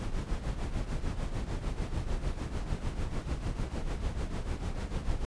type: noise with tremolo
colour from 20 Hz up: brown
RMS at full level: -30 dBFS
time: 0-5.25 s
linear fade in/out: 0 ms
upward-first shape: triangle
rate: 6.7 Hz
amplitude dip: 70%
effects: resampled to 22050 Hz